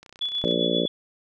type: click train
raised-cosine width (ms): 0.2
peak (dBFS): -28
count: 16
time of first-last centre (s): 0.03-0.512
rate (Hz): 31.1
type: tone with tremolo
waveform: sine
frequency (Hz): 3422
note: A7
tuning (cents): -49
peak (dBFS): -23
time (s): 0.21-0.88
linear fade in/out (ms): 5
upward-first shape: sine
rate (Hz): 7.6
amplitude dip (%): 60
type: harmonic tone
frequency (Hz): 58.27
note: A#1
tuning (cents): 0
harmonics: 3 / 4 / 5 / 6 / 7 / 8 / 9 / 10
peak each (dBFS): -30 / -30 / -30 / -30 / -30 / -30 / -30 / -30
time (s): 0.44-0.86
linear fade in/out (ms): 0
effects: none